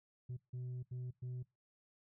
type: tone bursts at uneven times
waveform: sine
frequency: 125.3 Hz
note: B2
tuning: 25 cents sharp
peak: -38 dBFS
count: 4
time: 0.29-0.37 / 0.53-0.83 / 0.91-1.11 / 1.22-1.43 s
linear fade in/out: 10 ms
effects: noise-tail reverb RT60 0.2 s tail -21 dB re dry + tanh soft clip ceiling -40 dBFS